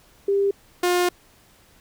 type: tone pair in turn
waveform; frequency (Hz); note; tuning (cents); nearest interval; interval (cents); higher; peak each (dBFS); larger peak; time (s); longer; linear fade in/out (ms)
sine / sawtooth; 397.7 / 355.8; G4 / F4; +25 / +32; major second; 193; first; -17 / -14; second; 0.28-0.51 / 0.83-1.09; second; 5
effects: pink hiss -55 dBFS RMS until 1.8 s